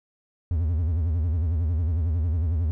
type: tone with vibrato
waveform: triangle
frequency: 81.9 Hz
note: E2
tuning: 11 cents flat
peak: -19 dBFS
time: 0.51-2.71 s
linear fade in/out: 0 ms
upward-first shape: sine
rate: 11 Hz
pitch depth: 160 cents each way
effects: none